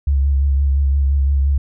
sine tone with vibrato, 69.3 Hz, C#2, in tune, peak -12 dBFS, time 0.07-1.58 s, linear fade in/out 5 ms, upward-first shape sine, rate 5.8 Hz, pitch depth 38 cents each way, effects none

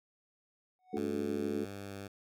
triangle tone with exponential growth, 740 Hz, F#5, in tune, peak -37 dBFS, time 0.79-0.98 s, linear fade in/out 0 ms, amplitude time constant 41 ms
harmonic tone, 72.5 Hz, D2, 22 cents flat, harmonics 3 / 4 / 5 / 6, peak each -38 / -38 / -38 / -38 dBFS, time 0.93-1.65 s, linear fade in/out 5 ms
10% pulse tone with pitch glide, 99 to 99.75 Hz, G2 to G2, +18 to +31 cents, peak -34 dBFS, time 0.96-2.08 s, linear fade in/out 10 ms, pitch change +13 cents, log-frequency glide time 1.17-1.88 s
effects none

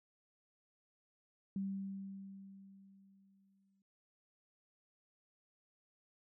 sine tone with exponential decay, 194.9 Hz, G3, 10 cents flat, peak -35 dBFS, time 1.56-3.82 s, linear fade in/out 2 ms, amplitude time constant 490 ms, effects none

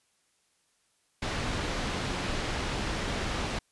pink low-pass noise, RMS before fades -32 dBFS, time 1.22-3.59 s, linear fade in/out 5 ms, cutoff 4800 Hz, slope 12 dB/octave, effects white hiss -71 dBFS RMS until 3.71 s + resampled to 24000 Hz

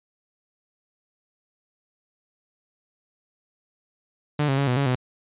sawtooth tone with pitch steps, 148.2 / 135.5 / 139.9 / 124.3 / 139.9 / 126.4 Hz, D3 / C#3 / C#3 / B2 / C#3 / B2, +16 / -39 / +16 / +12 / +16 / +41 cents, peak -16 dBFS, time 4.39-4.954 s, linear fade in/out 5 ms, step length 94 ms, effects resampled to 8000 Hz

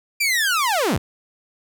sawtooth linear sweep, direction down, 2400 to 48.06 Hz, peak -14 dBFS, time 0.2-0.98 s, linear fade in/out 10 ms, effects none

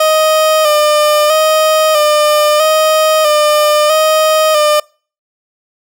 30% pulse tone with vibrato, 613 Hz, D#5, 26 cents flat, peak -5 dBFS, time 0-4.8 s, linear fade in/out 5 ms, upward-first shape square, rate 0.77 Hz, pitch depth 35 cents each way, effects noise-tail reverb RT60 0.4 s tail -26 dB re dry

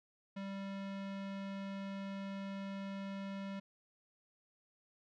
square tone with low-pass filter, 196 Hz, G3, in tune, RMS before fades -43 dBFS, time 0.36-3.6 s, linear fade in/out 10 ms, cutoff 3300 Hz, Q 0.97, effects none

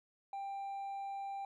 sine tone with hard clipping, 790 Hz, G5, 13 cents sharp, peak -40 dBFS, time 0.33-1.45 s, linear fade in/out 2 ms, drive 2 dB, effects none

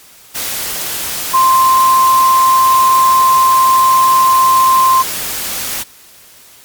sine tone in noise, 1046.5 Hz, C6, in tune, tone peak -6 dBFS, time 1.33-5.03 s, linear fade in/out 20 ms, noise white, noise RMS -20 dBFS, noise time 0.34-5.84 s, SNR +11 dB, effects white hiss -41 dBFS RMS until 6.64 s + MP3 96 kbps

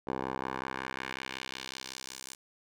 10% pulse tone with band-pass filter sweep, 65.41 Hz, C2, in tune, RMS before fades -39 dBFS, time 0.07-2.35 s, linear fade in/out 5 ms, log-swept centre 640 to 8300 Hz, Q 1.2, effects none

